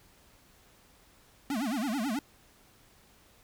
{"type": "tone with vibrato", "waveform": "square", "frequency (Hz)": 247.7, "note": "B3", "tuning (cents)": 5, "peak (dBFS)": -30, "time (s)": [1.5, 2.19], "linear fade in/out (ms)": 2, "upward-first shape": "sine", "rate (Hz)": 9.2, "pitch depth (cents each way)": 290, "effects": ["pink hiss -61 dBFS RMS until 3.43 s"]}